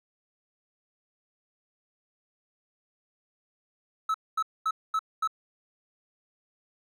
triangle tone bursts, 1300 Hz, E6, 24 cents flat, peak -22 dBFS, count 5, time 4.09-5.275 s, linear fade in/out 5 ms, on 53 ms, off 230 ms, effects none

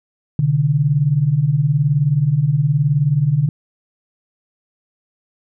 sine beating tone pair, 129.5 / 148.5 Hz, C3 / D3, -17 / +20 cents, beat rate 19 Hz, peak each -18 / -14 dBFS, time 0.39-3.49 s, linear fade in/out 2 ms, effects none

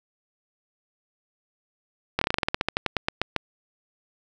slowing click train, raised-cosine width 0.3 ms, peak -6 dBFS, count 18, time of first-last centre 2.19-3.363 s, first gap 24 ms, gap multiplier 1.12, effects none

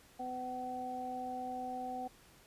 harmonic tone, 252.2 Hz, B3, 36 cents sharp, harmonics 1 / 2 / 3, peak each -45 / -47 / -39 dBFS, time 0.19-2.08 s, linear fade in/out 10 ms, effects pink hiss -62 dBFS RMS until 2.46 s + resampled to 32000 Hz

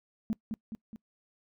sine tone with echo, 220.3 Hz, A3, 2 cents sharp, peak -26 dBFS, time 0.3-0.33 s, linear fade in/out 0 ms, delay 210 ms, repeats 3, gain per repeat -5 dB, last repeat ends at 0.96 s, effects noise-tail reverb RT60 0.1 s tail -24 dB re dry + tanh soft clip ceiling -22 dBFS

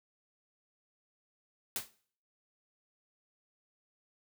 white noise with exponential decay, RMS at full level -31 dBFS, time 1.76-1.91 s, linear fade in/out 1 ms, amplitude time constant 31 ms, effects noise-tail reverb RT60 0.5 s tail -18 dB re dry

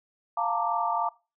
sine chord, Bb major seventh, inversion second, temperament equal with one note detuned, 698.5 / 889.2 / 932.3 / 1174.7 Hz, F5 / A5 / Bb5 / D6, 0 / +18 / 0 / 0 cents, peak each -30 dBFS, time 0.37-1.09 s, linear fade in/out 5 ms, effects noise-tail reverb RT60 0.3 s tail -21 dB re dry

